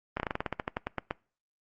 slowing click train, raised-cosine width 0.5 ms, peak -15 dBFS, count 15, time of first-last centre 0.17-1.109 s, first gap 29 ms, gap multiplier 1.12, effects noise-tail reverb RT60 0.4 s tail -24 dB re dry + Opus 32 kbps

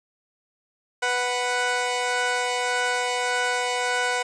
15% pulse tone pair together, 493.9 / 740 Hz, B4 / F#5, 0 / 0 cents, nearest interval perfect fifth, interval 700 cents, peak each -19 dBFS, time 1.02-4.23 s, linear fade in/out 10 ms, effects resampled to 22050 Hz + 9-bit

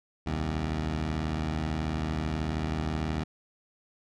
15% pulse beating tone pair, 65.41 / 78.41 Hz, C2 / D#2, 0 / +14 cents, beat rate 13 Hz, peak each -30 / -23 dBFS, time 0.26-3.24 s, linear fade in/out 10 ms, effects low-pass 5000 Hz 12 dB/octave

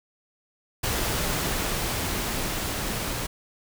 pink noise with level ramp, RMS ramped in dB -26 to -30 dBFS, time 0.83-3.27 s, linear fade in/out 10 ms, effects none

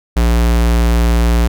square tone, 58.27 Hz, A#1, in tune, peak -10 dBFS, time 0.16-1.48 s, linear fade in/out 10 ms, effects none

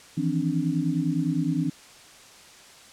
sine tone cluster, 159 / 168.8 / 262.6 / 292.8 Hz, D#3 / E3 / C4 / D4, +38 / +41 / +6 / -5 cents, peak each -28 dBFS, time 0.17-1.7 s, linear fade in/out 10 ms, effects white hiss -49 dBFS RMS until 2.92 s + low-pass 8000 Hz 12 dB/octave

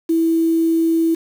sine tone with quantisation, 328.3 Hz, E4, 7 cents flat, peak -13 dBFS, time 0.09-1.15 s, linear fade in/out 10 ms, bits 6, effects none

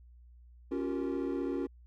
triangle chord, G half-diminished seventh, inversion second, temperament equal with one note detuned, 277.2 / 349.2 / 384.6 / 466.2 Hz, Db4 / F4 / G4 / Bb4, 0 / 0 / -33 / 0 cents, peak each -32 / -34 / -36 / -38 dBFS, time 0.71-1.67 s, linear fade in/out 10 ms, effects tanh soft clip ceiling -23 dBFS + added 60 Hz sine -53 dBFS peak until 1.86 s

